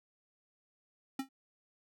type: tone with exponential decay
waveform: square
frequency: 268.1 Hz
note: C4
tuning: 42 cents sharp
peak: -31 dBFS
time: 1.19-1.29 s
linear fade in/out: 5 ms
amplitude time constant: 20 ms
effects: none